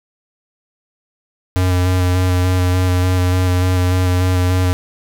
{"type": "tone with vibrato", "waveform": "square", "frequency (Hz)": 91, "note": "F#2", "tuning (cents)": -28, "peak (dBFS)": -13, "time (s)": [1.56, 4.73], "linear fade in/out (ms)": 0, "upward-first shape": "square", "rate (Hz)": 3.4, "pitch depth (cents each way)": 16, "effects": []}